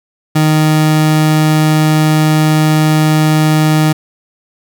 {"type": "tone", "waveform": "30% pulse", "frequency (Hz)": 154.9, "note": "D#3", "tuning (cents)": -7, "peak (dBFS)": -5, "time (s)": [0.35, 3.93], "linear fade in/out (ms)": 10, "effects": []}